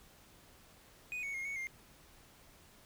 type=tone with pitch steps; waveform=triangle; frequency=2485 / 2224 / 2141 / 2221 / 2113 Hz; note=D#7 / C#7 / C7 / C#7 / C7; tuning=-3 / +5 / +39 / +3 / +16 cents; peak=-36 dBFS; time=1.12-1.67 s; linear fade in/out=0 ms; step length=110 ms; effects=pink hiss -61 dBFS RMS until 2.85 s